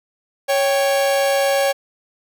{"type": "tone pair together", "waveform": "45% pulse", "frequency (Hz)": [554.4, 785.9], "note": ["C#5", "G5"], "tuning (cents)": [0, 4], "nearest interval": "tritone", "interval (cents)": 604, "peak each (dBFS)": [-16, -22], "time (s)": [0.48, 1.73], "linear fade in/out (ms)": 20, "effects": []}